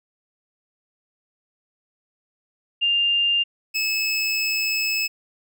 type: tone pair in turn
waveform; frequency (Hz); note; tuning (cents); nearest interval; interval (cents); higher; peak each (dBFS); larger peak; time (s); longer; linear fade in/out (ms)
sine / 25% pulse; 2800 / 2597; F7 / E7; +4 / -26; minor second; 130; first; -17; neither; 2.81-3.44 / 3.74-5.08; second; 20
effects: none